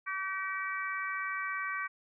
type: harmonic tone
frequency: 383.1 Hz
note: G4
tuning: 40 cents flat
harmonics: 3 / 4 / 5 / 6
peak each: -37 / -38 / -39 / -40 dBFS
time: 0.06-1.88 s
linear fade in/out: 20 ms
effects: none